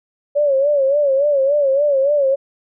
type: tone with vibrato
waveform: sine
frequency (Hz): 562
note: C#5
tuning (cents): +24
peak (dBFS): -12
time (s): 0.35-2.36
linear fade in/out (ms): 20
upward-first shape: sine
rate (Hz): 3.5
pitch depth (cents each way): 95
effects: none